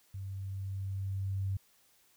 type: tone with level ramp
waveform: sine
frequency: 96.9 Hz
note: G2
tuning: 20 cents flat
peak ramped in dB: -38 to -30 dBFS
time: 0.14-1.57 s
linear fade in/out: 5 ms
effects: white hiss -67 dBFS RMS until 2.16 s